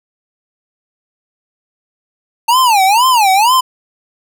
square tone with vibrato, 888 Hz, A5, 16 cents sharp, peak -8 dBFS, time 2.48-3.61 s, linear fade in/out 10 ms, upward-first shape sine, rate 2.1 Hz, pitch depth 280 cents each way, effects none

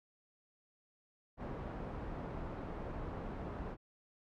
pink low-pass noise, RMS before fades -43 dBFS, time 1.37-3.77 s, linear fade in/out 50 ms, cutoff 1000 Hz, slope 12 dB/octave, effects none

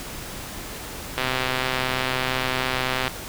click train, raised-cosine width 0.3 ms, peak -7 dBFS, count 246, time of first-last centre 1.18-3.079 s, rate 129 Hz, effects pink hiss -35 dBFS RMS until 3.28 s

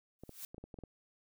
blue noise with exponential growth, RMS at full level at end -42 dBFS, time 0.19-0.45 s, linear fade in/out 1 ms, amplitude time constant 56 ms
clicks, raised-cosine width 2 ms, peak -34 dBFS, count 8, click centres 0.236 / 0.293 / 0.545 / 0.581 / 0.64 / 0.742 / 0.788 / 0.837 s
effects none

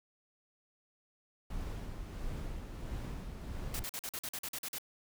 brown noise with tremolo, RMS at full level -39 dBFS, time 1.5-3.84 s, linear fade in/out 5 ms, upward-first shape sine, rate 1.5 Hz, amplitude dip 40%
white noise bursts, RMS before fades -40 dBFS, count 11, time 3.74-4.784 s, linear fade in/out 2 ms, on 54 ms, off 45 ms
effects none

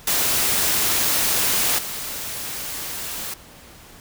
white noise with level steps, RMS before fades -20 / -30 dBFS, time 0.07-3.34 s, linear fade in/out 5 ms, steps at 1.78 s, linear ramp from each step 10 ms, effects pink hiss -45 dBFS RMS until 4 s

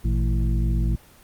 harmonic tone with a mistuned harmonic, 55 Hz, A1, in tune, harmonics 1 / 2 / 3 / 4 / 6, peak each -20 / -26 / -30 / -32 / -36 dBFS, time 0.04-0.96 s, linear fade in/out 10 ms, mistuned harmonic 2, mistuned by +130 cents, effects pink hiss -51 dBFS RMS until 1.23 s + Opus 24 kbps

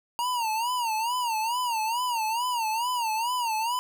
square tone with vibrato, 932.3 Hz, A#5, in tune, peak -26 dBFS, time 0.19-3.79 s, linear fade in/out 0 ms, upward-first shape sine, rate 2.3 Hz, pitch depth 130 cents each way, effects none

